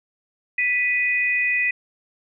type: tone pair together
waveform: sine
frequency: 1975.5 / 2491 Hz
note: B6 / D#7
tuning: 0 / +1 cents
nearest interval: major third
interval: 401 cents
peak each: -21 dBFS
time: 0.58-1.71 s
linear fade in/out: 5 ms
effects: none